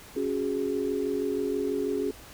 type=chord; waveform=sine; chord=C# suspended fourth; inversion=none; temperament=just; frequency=277.2 / 369.6 / 415.8 Hz; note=C#4 / F#4 / G#4; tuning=0 / -2 / +2 cents; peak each=-31 / -31 / -29 dBFS; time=0.16-2.11 s; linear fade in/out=5 ms; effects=pink hiss -48 dBFS RMS until 2.33 s